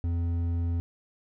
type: tone with hard clipping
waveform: triangle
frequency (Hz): 85.3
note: F2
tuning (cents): -40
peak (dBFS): -27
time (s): 0.04-0.8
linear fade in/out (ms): 0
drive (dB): 10
effects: none